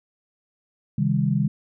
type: tone cluster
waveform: sine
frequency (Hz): 135.3 / 158.6 / 201.1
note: C#3 / D#3 / G3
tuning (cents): -42 / +33 / +44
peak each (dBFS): -23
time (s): 0.98-1.48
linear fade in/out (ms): 5
effects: none